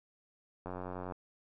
click train, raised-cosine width 1 ms, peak -27 dBFS, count 43, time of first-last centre 0.66-1.122 s, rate 90.9 Hz, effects none

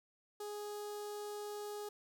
sawtooth tone with notch filter, 415.3 Hz, G#4, in tune, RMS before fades -44 dBFS, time 0.4-1.89 s, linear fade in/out 5 ms, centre 2200 Hz, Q 0.88, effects none

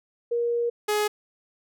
sine / sawtooth tone pair in turn, 473 / 420.1 Hz, A#4 / G#4, +25 / +20 cents, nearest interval major second, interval 205 cents, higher first, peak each -22 / -18 dBFS, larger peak second, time 0.31-0.7 / 0.88-1.08 s, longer first, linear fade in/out 10 ms, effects none

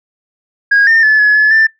sine tone with pitch steps, 1639 / 1811 / 1730 / 1698 / 1715 / 1775 Hz, G#6 / A6 / A6 / G#6 / A6 / A6, -23 / +49 / -30 / +38 / -45 / +15 cents, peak -4 dBFS, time 0.71-1.67 s, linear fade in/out 10 ms, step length 160 ms, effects noise-tail reverb RT60 0.2 s tail -26 dB re dry + tanh soft clip ceiling -3 dBFS

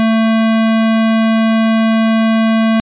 square tone, 223.2 Hz, A3, 25 cents sharp, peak -10 dBFS, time 0-2.8 s, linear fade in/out 0 ms, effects resampled to 8000 Hz

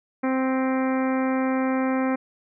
harmonic tone with a mistuned harmonic, 261.6 Hz, C4, in tune, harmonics 1 / 2 / 3 / 4 / 5 / 6 / 7 / 8 / 9, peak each -22 / -28 / -32 / -34 / -36 / -38 / -39 / -40 / -41 dBFS, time 0.23-2.16 s, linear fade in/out 10 ms, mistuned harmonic 7, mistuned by +22 cents, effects none

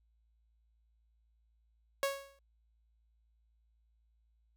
sawtooth tone with exponential decay, 552 Hz, C#5, 7 cents flat, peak -24 dBFS, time 2.03-2.39 s, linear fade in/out 1 ms, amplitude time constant 77 ms, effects added 56 Hz sine -69 dBFS peak until 4.56 s

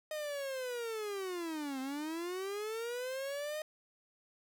45% pulse linear two-way sweep, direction down then up, 621 to 258.8 to 621 Hz, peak -37 dBFS, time 0.11-3.62 s, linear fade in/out 2 ms, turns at 1.8 s, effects none

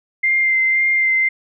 sine tone with vibrato, 2093 Hz, C7, in tune, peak -13 dBFS, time 0.23-1.29 s, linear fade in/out 10 ms, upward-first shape sine, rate 1.9 Hz, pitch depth 16 cents each way, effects none

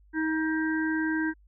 harmonic tone, 316.2 Hz, D#4, 28 cents sharp, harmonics 1 / 3 / 5 / 6, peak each -26 / -39 / -31 / -40 dBFS, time 0.13-1.34 s, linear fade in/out 50 ms, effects added 50 Hz sine -55 dBFS peak until 1.47 s

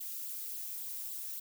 violet noise with flanger, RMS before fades -41 dBFS, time 0-1.4 s, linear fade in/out 10 ms, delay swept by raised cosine 0.23 to 2.43 ms, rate 3.6 Hz, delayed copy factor +0.65, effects none

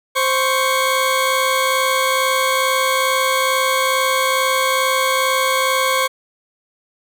20% pulse tone pair together, 523.2 / 1108.7 Hz, C5 / C#6, 0 / 0 cents, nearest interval octave + minor second, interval 1300 cents, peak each -13 dBFS, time 0.15-6.08 s, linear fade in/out 20 ms, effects none

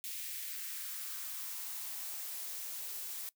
blue noise with high-pass filter sweep, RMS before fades -42 dBFS, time 0.04-3.29 s, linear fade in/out 0 ms, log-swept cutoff 2400 to 300 Hz, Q 1.7, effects noise-tail reverb RT60 0.1 s tail -20 dB re dry

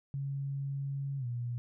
sine tone with pitch glide, 138.59 to 120.65 Hz, C#3 to B2, 0 to -40 cents, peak -33 dBFS, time 0.14-1.58 s, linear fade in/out 0 ms, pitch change -240 cents, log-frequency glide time 1.18-1.26 s, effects none

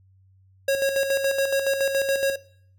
square tone with tremolo, 547 Hz, C#5, 23 cents flat, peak -19 dBFS, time 0.68-2.36 s, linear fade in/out 5 ms, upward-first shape square, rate 7.1 Hz, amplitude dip 50%, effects noise-tail reverb RT60 0.6 s tail -19 dB re dry + added 95 Hz sine -54 dBFS peak until 2.78 s

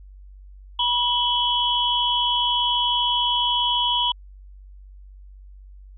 sine tone cluster, 972 / 3029 / 3325 Hz, B5 / F#7 / G#7, -28 / +40 / +1 cents, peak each -23 dBFS, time 0.79-4.12 s, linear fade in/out 5 ms, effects added 48 Hz sine -41 dBFS peak until 5.97 s

